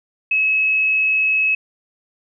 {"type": "tone", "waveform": "sine", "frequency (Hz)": 2575, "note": "E7", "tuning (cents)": -41, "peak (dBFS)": -14, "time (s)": [0.31, 1.55], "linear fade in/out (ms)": 5, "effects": []}